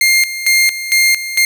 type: tone with tremolo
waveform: sawtooth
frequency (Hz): 2115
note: C7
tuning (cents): +18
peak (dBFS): -5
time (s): 0.01-1.45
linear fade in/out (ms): 2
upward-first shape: square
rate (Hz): 2.2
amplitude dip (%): 75
effects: none